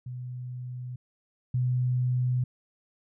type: tone pair in turn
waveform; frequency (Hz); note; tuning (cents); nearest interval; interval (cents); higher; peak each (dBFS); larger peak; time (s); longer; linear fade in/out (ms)
sine; 125 / 125.43; B2 / B2; +21 / +27; unison; 6; second; -34 / -23; second; 0.06-0.96 / 1.54-2.44; neither; 5
effects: none